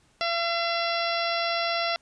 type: harmonic tone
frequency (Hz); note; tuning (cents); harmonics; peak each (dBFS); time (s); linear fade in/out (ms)
679; F5; -49; 1 / 2 / 3 / 4 / 5 / 6 / 7 / 8; -28 / -31 / -33 / -34 / -35 / -36 / -36 / -37; 0.21-1.96; 0
effects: pink hiss -63 dBFS RMS until 2.01 s + resampled to 22050 Hz